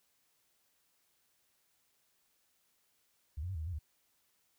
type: tone with pitch steps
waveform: sine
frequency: 73.6 / 88.4 / 96.1 / 79.3 / 78.5 / 90.4 / 75.7 Hz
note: D2 / F2 / G2 / D#2 / D#2 / F#2 / D#2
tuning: +4 / +22 / -34 / +33 / +16 / -40 / -47 cents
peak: -36 dBFS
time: 3.37-3.79 s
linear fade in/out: 10 ms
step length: 60 ms
effects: white hiss -75 dBFS RMS until 4.58 s